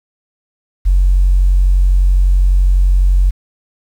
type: tone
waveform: sine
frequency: 45.94 Hz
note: F#1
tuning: 12 cents flat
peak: -6 dBFS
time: 0.85-3.31 s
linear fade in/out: 20 ms
effects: tanh soft clip ceiling -3 dBFS + 7-bit